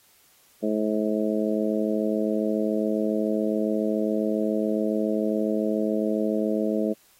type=harmonic tone; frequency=107.2 Hz; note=A2; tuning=45 cents flat; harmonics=2 / 3 / 4 / 5 / 6; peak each=-26 / -28 / -29 / -30 / -31 dBFS; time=0.62-6.94 s; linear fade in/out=20 ms; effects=white hiss -59 dBFS RMS until 7.19 s + AAC 48 kbps